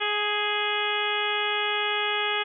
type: harmonic tone with a mistuned harmonic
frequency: 417.7 Hz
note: G#4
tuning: 10 cents sharp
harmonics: 1 / 2 / 3 / 4 / 5 / 6 / 7 / 8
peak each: -32 / -32 / -32 / -32 / -32 / -32 / -32 / -32 dBFS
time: 0-2.44 s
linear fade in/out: 20 ms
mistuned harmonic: 4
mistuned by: -17 cents
effects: none